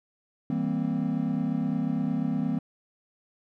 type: chord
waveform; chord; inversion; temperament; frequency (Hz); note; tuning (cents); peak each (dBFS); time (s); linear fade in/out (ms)
triangle; C dominant seventh; first; equal with one note detuned; 161.8 / 196 / 233.1 / 261.6; E3 / G3 / Bb3 / C4; -32 / 0 / 0 / 0; -29 / -30 / -28 / -28; 0.5-2.59; 2
effects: none